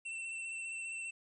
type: tone with vibrato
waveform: square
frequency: 2690 Hz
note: E7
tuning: 34 cents sharp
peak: -40 dBFS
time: 0.05-1.11 s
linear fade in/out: 10 ms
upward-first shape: sine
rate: 15 Hz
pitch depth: 20 cents each way
effects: resampled to 22050 Hz + 12-bit